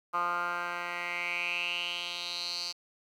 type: tone with band-pass filter sweep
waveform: 10% pulse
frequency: 174.61 Hz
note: F3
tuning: in tune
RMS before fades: -34 dBFS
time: 0.13-2.73 s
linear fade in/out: 20 ms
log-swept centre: 1200 to 4800 Hz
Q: 5.9
effects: 10-bit